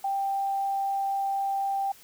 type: tone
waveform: sine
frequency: 787 Hz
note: G5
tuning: 7 cents sharp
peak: -25 dBFS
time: 0.04-1.92 s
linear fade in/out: 5 ms
effects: white hiss -53 dBFS RMS until 2.03 s